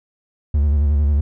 triangle tone with vibrato, 72.8 Hz, D2, 15 cents flat, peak -11 dBFS, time 0.54-1.21 s, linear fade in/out 5 ms, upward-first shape square, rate 11 Hz, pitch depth 55 cents each way, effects none

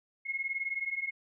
sine beating tone pair, 2152 / 2171 Hz, C7 / C#7, +48 / -37 cents, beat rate 19 Hz, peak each -36 / -34 dBFS, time 0.25-1.11 s, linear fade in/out 20 ms, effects none

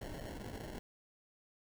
pink noise with sample-and-hold, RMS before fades -45 dBFS, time 0.01-0.79 s, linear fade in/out 5 ms, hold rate 1225 Hz, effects none

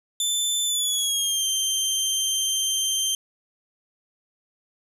20% pulse tone with pitch glide, 3528 to 3143 Hz, A7 to G7, +4 to +4 cents, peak -16 dBFS, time 0.2-3.15 s, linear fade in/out 2 ms, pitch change -200 cents, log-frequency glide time 0.65-1.46 s, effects none

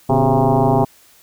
sine tone with frequency modulation, 277.2 Hz, C#4, in tune, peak -11 dBFS, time 0.09-0.85 s, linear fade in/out 10 ms, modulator 132 Hz, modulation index 4.9, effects white hiss -50 dBFS RMS until 1.22 s

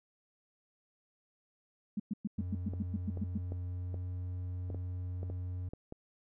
sine tone bursts, 207.7 Hz, G#3, in tune, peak -31 dBFS, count 11, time 1.97-3.378 s, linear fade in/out 5 ms, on 28 ms, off 110 ms
triangle tone with pitch glide, 89.6 to 90.33 Hz, F2 to F#2, +45 to -41 cents, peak -34 dBFS, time 2.38-5.69 s, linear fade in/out 5 ms, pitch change +14 cents, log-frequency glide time 3.69-4.09 s
clicks, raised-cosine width 2 ms, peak -30 dBFS, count 10, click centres 2.736 / 3.173 / 3.521 / 3.943 / 4.702 / 4.746 / 5.231 / 5.3 / 5.735 / 5.924 s
effects none

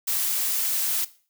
blue noise, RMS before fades -25 dBFS, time 0.07-1.05 s, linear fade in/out 10 ms, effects noise-tail reverb RT60 0.4 s tail -17 dB re dry

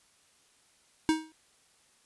square tone with exponential decay, 315.9 Hz, D#4, 26 cents sharp, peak -20 dBFS, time 1.09-1.32 s, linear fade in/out 0 ms, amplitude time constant 50 ms, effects white hiss -65 dBFS RMS until 2.05 s + resampled to 24000 Hz

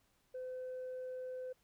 sine tone, 510 Hz, C5, 44 cents flat, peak -39 dBFS, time 0.34-1.53 s, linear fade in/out 10 ms, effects tanh soft clip ceiling -39 dBFS + pink hiss -75 dBFS RMS until 1.63 s

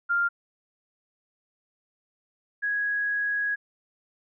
sine tone pair in turn, 1396.9 / 1661.2 Hz, F6 / G#6, 0 / 0 cents, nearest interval minor third, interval 300 cents, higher second, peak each -21 / -24 dBFS, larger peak first, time 0.09-0.29 / 2.62-3.56 s, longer second, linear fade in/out 20 ms, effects none

